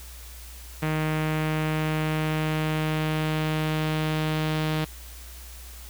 sawtooth tone with low-pass filter sweep, 155.56 Hz, D#3, in tune, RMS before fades -26 dBFS, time 0.82-4.85 s, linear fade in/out 10 ms, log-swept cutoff 2400 to 3600 Hz, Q 1.7, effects added 60 Hz sine -41 dBFS peak until 5.89 s + white hiss -46 dBFS RMS until 5.89 s

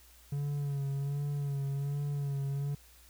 triangle tone with vibrato, 141.3 Hz, C#3, 34 cents sharp, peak -29 dBFS, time 0.32-2.75 s, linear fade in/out 5 ms, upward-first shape sine, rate 1.3 Hz, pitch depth 38 cents each way, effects added 60 Hz sine -59 dBFS peak until 3.09 s + white hiss -60 dBFS RMS until 3.09 s

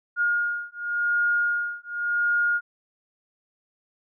sine beating tone pair, 1424 / 1424.9 Hz, F6 / F6, +33 / +34 cents, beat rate 0.9 Hz, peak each -25 dBFS, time 0.16-2.61 s, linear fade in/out 50 ms, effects none

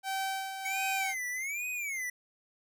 sawtooth tone with tremolo, 772 Hz, G5, 27 cents flat, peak -27 dBFS, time 0.03-1.15 s, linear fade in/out 50 ms, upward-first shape sine, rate 1.4 Hz, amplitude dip 55%
square tone with vibrato, 2217 Hz, C#7, in tune, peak -34 dBFS, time 0.65-2.1 s, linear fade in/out 5 ms, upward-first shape sine, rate 1.2 Hz, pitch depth 210 cents each way
effects none

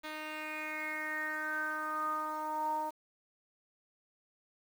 10% pulse tone with low-pass filter sweep, 308.4 Hz, D#4, 15 cents flat, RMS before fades -37 dBFS, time 0.03-2.91 s, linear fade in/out 20 ms, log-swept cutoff 3200 to 840 Hz, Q 8, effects 9-bit

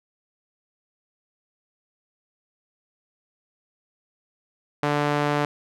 sawtooth tone with band-pass filter, 146.7 Hz, D3, 2 cents flat, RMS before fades -23 dBFS, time 4.83-5.45 s, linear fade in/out 2 ms, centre 950 Hz, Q 0.58, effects none

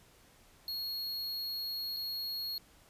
square tone with dropouts, 4310 Hz, C#8, 49 cents flat, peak -36 dBFS, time 0.68-2.58 s, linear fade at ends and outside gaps 1 ms, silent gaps 1.964-1.968 s, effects pink hiss -62 dBFS RMS until 2.89 s + resampled to 32000 Hz

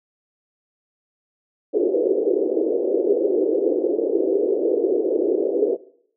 white band-pass noise, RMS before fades -20 dBFS, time 1.73-5.77 s, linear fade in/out 20 ms, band 330 to 480 Hz, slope 48 dB/octave, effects noise-tail reverb RT60 0.6 s tail -18 dB re dry

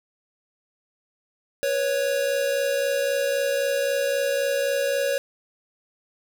square tone pair together, 490.6 / 554.4 Hz, B4 / C#5, -12 / 0 cents, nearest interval major second, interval 212 cents, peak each -29 / -23 dBFS, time 1.63-5.18 s, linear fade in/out 0 ms, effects none

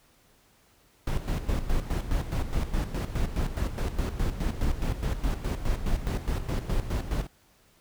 brown noise with tremolo, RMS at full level -26 dBFS, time 1.07-7.27 s, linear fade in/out 2 ms, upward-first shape square, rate 4.8 Hz, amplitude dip 65%, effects pink hiss -62 dBFS RMS until 7.8 s

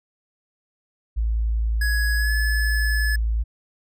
sine tone, 55.5 Hz, A1, 16 cents sharp, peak -19 dBFS, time 1.16-3.44 s, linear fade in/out 20 ms
square tone with pitch glide, 1672 to 1718 Hz, G#6 to A6, +11 to -42 cents, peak -24 dBFS, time 1.81-3.16 s, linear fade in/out 5 ms, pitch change +47 cents, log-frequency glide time 2.17-2.33 s
effects none

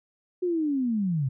sine linear sweep, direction down, 368.1 to 124.4 Hz, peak -23 dBFS, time 0.42-1.29 s, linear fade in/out 10 ms, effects none

